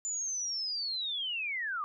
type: linear sweep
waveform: sine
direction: down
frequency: 7100 to 1148 Hz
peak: -32 dBFS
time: 0.05-1.84 s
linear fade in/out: 0 ms
effects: none